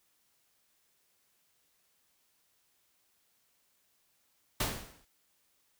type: noise with exponential decay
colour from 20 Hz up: pink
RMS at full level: -28 dBFS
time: 4.6-5.05 s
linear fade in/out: 5 ms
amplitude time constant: 97 ms
effects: white hiss -73 dBFS RMS until 5.79 s

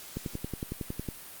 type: click train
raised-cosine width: 3 ms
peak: -20 dBFS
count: 11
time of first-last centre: 0.17-1.087 s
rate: 10.9 Hz
effects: white hiss -46 dBFS RMS until 1.4 s + Opus 48 kbps

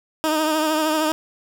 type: tone with vibrato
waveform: 15% pulse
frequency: 311.1 Hz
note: D#4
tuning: in tune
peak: -12 dBFS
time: 0.24-1.12 s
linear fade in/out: 0 ms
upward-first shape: triangle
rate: 13 Hz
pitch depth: 47 cents each way
effects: none

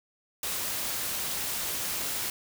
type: noise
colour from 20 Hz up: white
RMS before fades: -32 dBFS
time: 0.43-2.3 s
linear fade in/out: 2 ms
effects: none

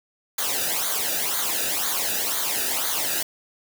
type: noise with flanger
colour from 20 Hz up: white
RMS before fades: -25 dBFS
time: 0.38-3.23 s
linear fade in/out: 5 ms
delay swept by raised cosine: 0.37 to 0.95 ms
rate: 2 Hz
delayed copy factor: -0.75
effects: none

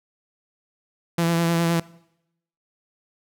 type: tone with vibrato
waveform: sawtooth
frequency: 168.2 Hz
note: E3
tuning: 35 cents sharp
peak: -15 dBFS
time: 1.18-1.8 s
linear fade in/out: 5 ms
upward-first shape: sine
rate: 9.7 Hz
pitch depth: 23 cents each way
effects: noise-tail reverb RT60 0.8 s tail -21 dB re dry

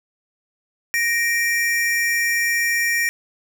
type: tone pair together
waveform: square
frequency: 1864.7 / 2349 Hz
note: A#6 / D7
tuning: 0 / 0 cents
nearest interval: major third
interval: 400 cents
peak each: -20 / -23 dBFS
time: 0.94-3.09 s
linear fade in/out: 0 ms
effects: none

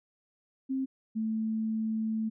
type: tone pair in turn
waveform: sine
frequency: 265.3 / 220.4 Hz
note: C4 / A3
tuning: +24 / +3 cents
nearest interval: minor third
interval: 321 cents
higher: first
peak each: -28 dBFS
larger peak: neither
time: 0.69-0.86 / 1.15-2.3 s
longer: second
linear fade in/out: 20 ms
effects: none

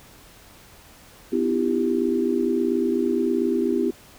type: tone cluster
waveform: sine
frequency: 251.7 / 307.4 / 336 / 394.6 Hz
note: B3 / D#4 / E4 / G4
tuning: +33 / -21 / +33 / +11 cents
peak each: -24 / -30 / -24 / -24 dBFS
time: 1.32-3.91 s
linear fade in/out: 10 ms
effects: pink hiss -49 dBFS RMS until 4.18 s

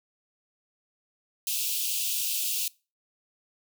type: high-pass noise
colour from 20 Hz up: white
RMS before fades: -29 dBFS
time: 1.47-2.68 s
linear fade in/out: 2 ms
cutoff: 2500 Hz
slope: 96 dB/octave
effects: noise-tail reverb RT60 0.3 s tail -23 dB re dry

